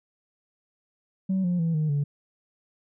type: tone with pitch steps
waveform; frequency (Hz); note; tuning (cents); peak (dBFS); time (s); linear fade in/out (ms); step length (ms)
sine; 189.8 / 177.09 / 165.23 / 154.17 / 143.84; F#3 / F3 / E3 / D#3 / D3; +44 / +24 / +4 / -16 / -36; -20; 1.29-2.04; 10; 150
effects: tanh soft clip ceiling -20 dBFS